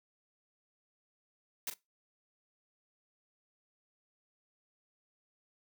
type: noise with echo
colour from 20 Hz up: white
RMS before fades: -37 dBFS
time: 1.67-1.7 s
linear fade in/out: 2 ms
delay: 39 ms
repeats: 1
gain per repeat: -9 dB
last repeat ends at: 1.739 s
effects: noise-tail reverb RT60 0.2 s tail -19 dB re dry + high-pass 200 Hz 12 dB/octave